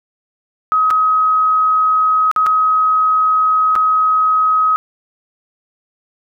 sine tone with dropouts, 1268 Hz, D#6, 32 cents sharp, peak -10 dBFS, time 0.72-4.76 s, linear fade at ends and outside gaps 0 ms, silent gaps 0.904-0.909 / 2.314-2.362 / 2.463-2.467 / 3.754-3.761 s, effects none

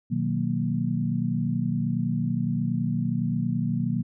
sine chord, B major seventh, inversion none, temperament equal, 123.47 / 155.56 / 185 / 233.1 Hz, B2 / D#3 / F#3 / A#3, 0 / 0 / 0 / 0 cents, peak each -29 / -29 / -29 / -28 dBFS, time 0.1-4.03 s, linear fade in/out 20 ms, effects none

